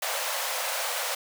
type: high-pass noise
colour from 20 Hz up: pink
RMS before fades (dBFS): -30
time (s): 0.02-1.15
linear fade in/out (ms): 5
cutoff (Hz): 500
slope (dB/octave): 96
effects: none